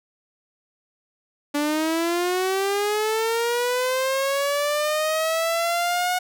sawtooth linear sweep, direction up, 288.3 to 730 Hz, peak -17 dBFS, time 1.54-6.19 s, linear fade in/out 10 ms, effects none

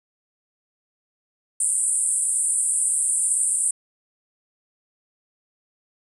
pink band-pass noise, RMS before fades -22 dBFS, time 1.6-3.71 s, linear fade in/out 5 ms, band 8300 to 9700 Hz, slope 96 dB/octave, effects none

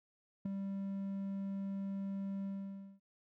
triangle tone with ADSR envelope, 196 Hz, G3, in tune, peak -29 dBFS, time 0.45-3 s, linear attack 9 ms, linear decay 4 ms, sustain -6 dB, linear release 550 ms, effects none

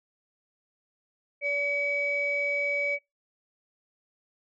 sine tone pair together, 573.4 / 2274 Hz, D5 / C#7, -42 / +44 cents, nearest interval 2 octaves, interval 2386 cents, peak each -30 / -26 dBFS, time 1.41-2.99 s, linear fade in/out 50 ms, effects noise-tail reverb RT60 0.2 s tail -24 dB re dry + tanh soft clip ceiling -18 dBFS

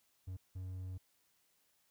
triangle tone bursts at uneven times, 92.5 Hz, F#2, in tune, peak -39 dBFS, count 2, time 0.27-0.37 / 0.55-0.98 s, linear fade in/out 10 ms, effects white hiss -75 dBFS RMS until 1.9 s

